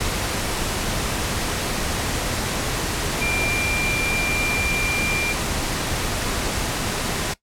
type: tone in noise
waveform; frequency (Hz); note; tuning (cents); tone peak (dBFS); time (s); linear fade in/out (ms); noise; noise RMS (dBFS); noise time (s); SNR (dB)
sine; 2379; D7; +22; -22; 3.21-5.33; 10; pink; -24; 0-7.34; -1
effects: noise-tail reverb RT60 0.1 s tail -18 dB re dry + low-pass 11000 Hz 12 dB/octave